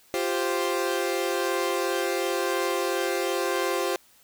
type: chord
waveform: sawtooth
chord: F suspended second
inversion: none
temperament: equal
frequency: 349.2 / 392 / 523.3 Hz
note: F4 / G4 / C5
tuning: 0 / 0 / 0 cents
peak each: -25 dBFS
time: 0.14-3.96 s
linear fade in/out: 0 ms
effects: white hiss -58 dBFS RMS until 4.23 s